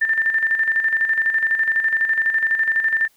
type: tone with tremolo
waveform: sine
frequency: 1788 Hz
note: A6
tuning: 27 cents sharp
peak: -14 dBFS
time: 0.01-3.08 s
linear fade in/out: 10 ms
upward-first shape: square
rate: 12 Hz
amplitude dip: 55%
effects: white hiss -59 dBFS RMS until 3.16 s